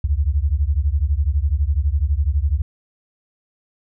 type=beating tone pair; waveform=sine; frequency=67 / 79 Hz; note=C2 / D#2; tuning=+42 / +27 cents; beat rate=12 Hz; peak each=-18 / -19 dBFS; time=0.04-2.62 s; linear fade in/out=5 ms; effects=none